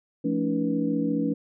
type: tone cluster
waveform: sine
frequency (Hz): 171 / 218 / 282.8 / 317.2 / 484.4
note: F3 / A3 / C#4 / D#4 / B4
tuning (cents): -36 / -16 / +35 / +33 / -34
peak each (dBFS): -31 / -29 / -25 / -34 / -33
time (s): 0.24-1.34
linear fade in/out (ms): 10
effects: none